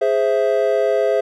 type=chord; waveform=triangle; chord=Ab augmented; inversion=none; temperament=equal; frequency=415.3 / 523.3 / 659.3 Hz; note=Ab4 / C5 / E5; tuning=0 / 0 / 0 cents; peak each=-17 dBFS; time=0.01-1.21 s; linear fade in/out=10 ms; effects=none